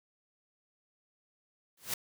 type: noise with exponential growth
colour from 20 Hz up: white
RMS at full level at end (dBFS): -29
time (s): 1.77-1.94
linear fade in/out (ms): 5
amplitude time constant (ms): 35
effects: none